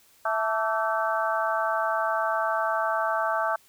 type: harmonic tone with a mistuned harmonic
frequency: 220 Hz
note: A3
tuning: in tune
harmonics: 3 / 4 / 5 / 6 / 7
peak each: -28 / -29 / -30 / -31 / -31 dBFS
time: 0.25-3.56 s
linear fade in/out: 5 ms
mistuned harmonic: 5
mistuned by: +74 cents
effects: white hiss -59 dBFS RMS until 3.68 s